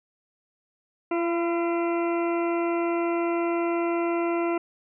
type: harmonic tone with a mistuned harmonic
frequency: 340.7 Hz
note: F4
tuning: 43 cents flat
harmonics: 1 / 2 / 3 / 4 / 6 / 7 / 8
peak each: -24 / -30 / -34 / -36 / -40 / -41 / -42 dBFS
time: 1.11-4.58 s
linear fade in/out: 5 ms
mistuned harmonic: 3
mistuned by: -22 cents
effects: none